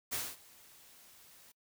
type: noise with ADSR envelope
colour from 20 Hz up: white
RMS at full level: -35 dBFS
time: 0.11-1.52 s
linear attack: 22 ms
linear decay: 230 ms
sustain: -24 dB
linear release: 7 ms
effects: noise-tail reverb RT60 0.1 s tail -25 dB re dry